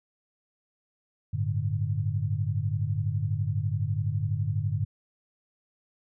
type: chord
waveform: sine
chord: G suspended second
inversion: none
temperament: equal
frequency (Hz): 98 / 110 / 146.83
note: G2 / A2 / D3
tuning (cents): 0 / 0 / 0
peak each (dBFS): -29 / -29 / -31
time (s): 1.33-4.85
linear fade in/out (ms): 10
effects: none